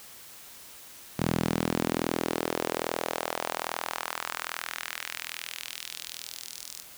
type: tone with high-pass filter sweep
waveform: sawtooth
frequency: 41.2 Hz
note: E1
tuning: in tune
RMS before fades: -33 dBFS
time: 1.18-6.83 s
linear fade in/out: 20 ms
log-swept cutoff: 160 to 6000 Hz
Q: 1.4
effects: white hiss -48 dBFS RMS until 6.97 s